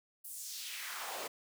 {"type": "noise with high-pass filter sweep", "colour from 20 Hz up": "pink", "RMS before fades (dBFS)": -43, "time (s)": [0.24, 1.28], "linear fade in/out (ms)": 10, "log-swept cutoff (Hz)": [12000, 430], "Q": 1.7, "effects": []}